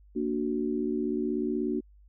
sine chord, Bb augmented, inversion none, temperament equal, 233.1 / 293.7 / 370 Hz, Bb3 / D4 / F#4, 0 / 0 / 0 cents, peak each -31 dBFS, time 0.15-1.81 s, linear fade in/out 20 ms, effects added 50 Hz sine -53 dBFS peak until 2.08 s

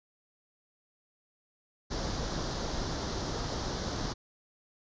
pink noise with comb filter, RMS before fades -34 dBFS, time 1.9-4.14 s, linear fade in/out 20 ms, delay 0.2 ms, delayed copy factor +0.65, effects resampled to 16000 Hz

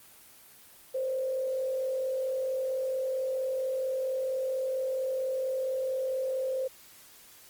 sine tone with frequency modulation, 523.3 Hz, C5, in tune, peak -28 dBFS, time 0.94-6.68 s, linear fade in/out 10 ms, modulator 44.4 Hz, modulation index 0.43, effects white hiss -54 dBFS RMS until 7.49 s + Opus 24 kbps

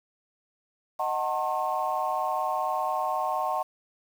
sine chord, D# diminished seventh, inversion none, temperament just, 622.3 / 746.7 / 896 / 1075.3 Hz, D#5 / F#5 / A5 / C6, 0 / +16 / +31 / +47 cents, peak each -32 / -29 / -31 / -30 dBFS, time 0.99-3.63 s, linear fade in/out 10 ms, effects tanh soft clip ceiling -16 dBFS + 8-bit

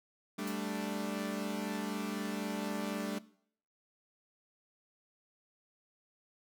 sawtooth chord, G suspended second, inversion none, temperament equal, 196 / 220 / 293.7 Hz, G3 / A3 / D4, 0 / 0 / 0 cents, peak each -36 dBFS, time 0.38-3.19 s, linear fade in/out 10 ms
white noise with exponential decay, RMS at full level -42 dBFS, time 0.47-0.63 s, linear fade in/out 5 ms, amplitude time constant 34 ms
effects noise-tail reverb RT60 0.6 s tail -19 dB re dry

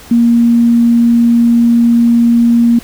sine tone, 234.9 Hz, A#3, 13 cents sharp, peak -5 dBFS, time 0.11-2.79 s, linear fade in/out 5 ms, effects pink hiss -35 dBFS RMS until 2.83 s

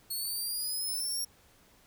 10% pulse linear sweep, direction up, 4328 to 5600 Hz, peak -26 dBFS, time 0.1-1.25 s, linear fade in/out 10 ms, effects pink hiss -62 dBFS RMS until 1.86 s

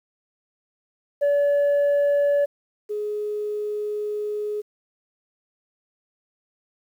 sine tone pair in turn, 573 / 419.3 Hz, D5 / G#4, -43 / +17 cents, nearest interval perfect fourth, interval 540 cents, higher first, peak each -14 / -24 dBFS, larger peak first, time 1.21-2.46 / 2.89-4.62 s, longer second, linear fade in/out 20 ms, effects tanh soft clip ceiling -16 dBFS + 9-bit

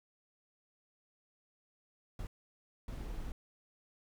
brown noise bursts at uneven times, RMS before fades -41 dBFS, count 2, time 2.19-2.27 / 2.88-3.32 s, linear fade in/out 2 ms, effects none

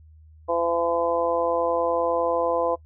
harmonic tone, 169.6 Hz, E3, 50 cents sharp, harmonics 2 / 3 / 4 / 5 / 6, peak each -32 / -23 / -27 / -32 / -28 dBFS, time 0.48-2.76 s, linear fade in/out 20 ms, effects noise-tail reverb RT60 0.1 s tail -21 dB re dry + added 78 Hz sine -47 dBFS peak until 2.85 s

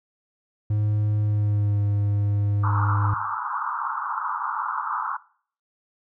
triangle tone with pitch glide, 105.3 to 102.24 Hz, G#2 to G#2, +24 to -27 cents, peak -18 dBFS, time 0.7-3.14 s, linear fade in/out 5 ms, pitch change -51 cents, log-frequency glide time 1.22-1.79 s
white band-pass noise, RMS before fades -28 dBFS, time 2.63-5.17 s, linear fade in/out 10 ms, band 860 to 1400 Hz, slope 96 dB/octave
effects noise-tail reverb RT60 0.5 s tail -19 dB re dry

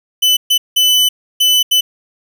40% pulse tone bursts at uneven times, 3001 Hz, F#7, 24 cents sharp, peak -8 dBFS, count 5, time 0.22-0.37 / 0.5-0.58 / 0.76-1.09 / 1.4-1.63 / 1.71-1.81 s, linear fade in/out 10 ms, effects none

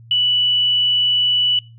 sine tone, 2960 Hz, F#7, in tune, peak -13 dBFS, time 0.11-1.59 s, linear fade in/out 2 ms, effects noise-tail reverb RT60 0.3 s tail -23 dB re dry + added 115 Hz sine -40 dBFS peak until 1.78 s

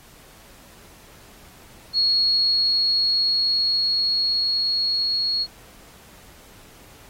sine tone with level ramp, 4321 Hz, C#8, 45 cents flat, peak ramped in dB -16 to -20 dBFS, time 1.93-5.47 s, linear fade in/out 50 ms, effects pink hiss -49 dBFS RMS until 7.09 s + AAC 48 kbps

